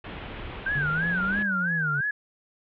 pink low-pass noise, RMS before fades -38 dBFS, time 0.04-1.43 s, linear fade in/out 5 ms, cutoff 3400 Hz, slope 48 dB/octave
sine tone with vibrato, 1534 Hz, G6, 38 cents flat, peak -24 dBFS, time 0.66-2.11 s, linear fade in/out 5 ms, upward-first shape sine, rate 3 Hz, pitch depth 180 cents each way
triangle exponential two-way sweep, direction up then down, 140.3 to 207.2 to 140.3 Hz, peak -27 dBFS, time 0.75-2.01 s, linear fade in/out 5 ms, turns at 1.4 s
effects none

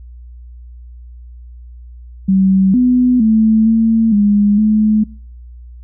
sine tone with pitch steps, 191.2 / 249.5 / 219.8 / 225.1 / 205.1 / 214.6 Hz, G3 / B3 / A3 / A3 / G#3 / A3, -43 / +18 / -2 / +40 / -21 / -43 cents, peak -8 dBFS, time 2.28-5.04 s, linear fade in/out 10 ms, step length 460 ms, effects noise-tail reverb RT60 0.5 s tail -24 dB re dry + added 60 Hz sine -32 dBFS peak until 5.83 s

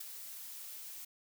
blue noise with ADSR envelope, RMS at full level -39 dBFS, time 0-1.05 s, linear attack 11 ms, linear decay 4 ms, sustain -8 dB, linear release 7 ms, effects none

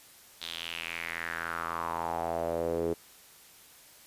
sawtooth tone with band-pass filter sweep, 83.7 Hz, E2, 27 cents sharp, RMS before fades -34 dBFS, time 0.41-2.94 s, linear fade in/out 10 ms, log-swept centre 3800 to 400 Hz, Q 4.2, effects white hiss -55 dBFS RMS until 4.06 s + resampled to 32000 Hz

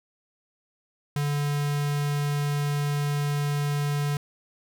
square tone with notch filter, 145.1 Hz, D3, 21 cents flat, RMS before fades -26 dBFS, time 1.16-4.17 s, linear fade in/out 2 ms, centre 540 Hz, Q 1.8, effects none

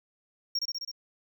triangle tone with echo, 5560 Hz, F8, 9 cents flat, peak -25 dBFS, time 0.55-0.59 s, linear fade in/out 5 ms, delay 65 ms, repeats 5, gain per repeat -2 dB, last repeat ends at 0.915 s, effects none

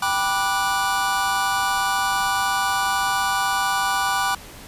square chord, G major seventh, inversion none, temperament just, 784 / 980 / 1176 / 1470 Hz, G5 / B5 / D6 / F#6, 0 / -14 / +2 / -12 cents, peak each -26 dBFS, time 0.02-4.35 s, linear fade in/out 5 ms, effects pink hiss -41 dBFS RMS until 4.67 s + resampled to 32000 Hz

